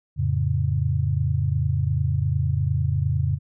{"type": "chord", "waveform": "sine", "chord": "F augmented", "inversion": "none", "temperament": "equal", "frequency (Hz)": [87.31, 110, 138.59], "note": ["F2", "A2", "C#3"], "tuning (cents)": [0, 0, 0], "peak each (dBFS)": [-24, -25, -23], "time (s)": [0.16, 3.39], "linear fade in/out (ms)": 50, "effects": []}